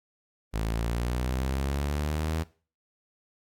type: exponential sweep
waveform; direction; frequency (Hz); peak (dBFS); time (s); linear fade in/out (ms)
sawtooth; up; 53.6 to 81.3; -23; 0.53-2.44; 20
effects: noise-tail reverb RT60 0.4 s tail -21 dB re dry + AAC 64 kbps